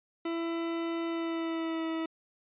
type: tone with pitch glide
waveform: 40% pulse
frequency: 333.4 to 324.5 Hz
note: E4 to E4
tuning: +20 to -27 cents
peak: -30 dBFS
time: 0.25-2.06 s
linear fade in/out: 5 ms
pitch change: -47 cents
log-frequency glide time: 1.08-1.87 s
effects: resampled to 8000 Hz